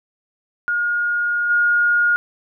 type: tone with level steps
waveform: sine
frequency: 1429 Hz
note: F6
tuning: 39 cents sharp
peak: -17 / -13 dBFS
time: 0.68-2.16 s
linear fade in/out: 0 ms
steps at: 1.49 s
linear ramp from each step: 20 ms
effects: none